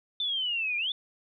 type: exponential two-way sweep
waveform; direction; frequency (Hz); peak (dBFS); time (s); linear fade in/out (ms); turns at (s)
sine; down then up; 3571 to 2378 to 3571; -27; 0.2-0.92; 2; 0.77
effects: none